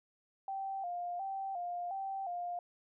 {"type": "tone with vibrato", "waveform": "sine", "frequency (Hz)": 740, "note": "F#5", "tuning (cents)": 0, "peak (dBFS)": -36, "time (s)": [0.48, 2.59], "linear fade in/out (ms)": 2, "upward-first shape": "square", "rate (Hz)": 1.4, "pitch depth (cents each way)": 86, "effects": []}